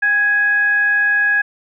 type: tone with frequency modulation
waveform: sine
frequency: 1663 Hz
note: G#6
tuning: 2 cents sharp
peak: -12 dBFS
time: 0.02-1.42 s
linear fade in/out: 10 ms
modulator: 858 Hz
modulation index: 0.25
effects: none